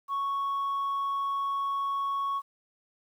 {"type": "tone", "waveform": "sine", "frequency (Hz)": 1108.7, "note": "C#6", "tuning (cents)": 0, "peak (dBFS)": -25, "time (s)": [0.08, 2.42], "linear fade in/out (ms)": 50, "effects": ["tanh soft clip ceiling -26 dBFS", "10-bit"]}